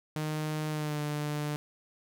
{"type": "tone with pitch glide", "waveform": "sawtooth", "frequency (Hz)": [153.9, 148.74], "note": ["D#3", "D3"], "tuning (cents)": [-19, 22], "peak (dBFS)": -27, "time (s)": [0.16, 1.56], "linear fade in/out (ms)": 0, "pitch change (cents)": -59, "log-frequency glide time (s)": [0.69, 0.99], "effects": []}